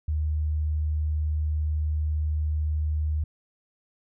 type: tone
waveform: sine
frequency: 76.5 Hz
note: D#2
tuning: 29 cents flat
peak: -23 dBFS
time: 0.08-3.24 s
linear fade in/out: 5 ms
effects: none